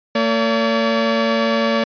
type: tone pair together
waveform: sawtooth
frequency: 226.8 / 571.5 Hz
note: A#3 / D5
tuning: -47 / -47 cents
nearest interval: octave + major third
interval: 1600 cents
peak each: -14 dBFS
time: 0.15-1.84 s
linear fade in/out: 5 ms
effects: resampled to 11025 Hz